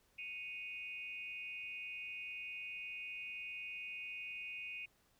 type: tone with amplitude modulation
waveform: sine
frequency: 2498 Hz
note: D#7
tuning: 6 cents sharp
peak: -39 dBFS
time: 0.18-4.86 s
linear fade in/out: 10 ms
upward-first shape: sine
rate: 289 Hz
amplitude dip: 90%
effects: pink hiss -73 dBFS RMS until 5.19 s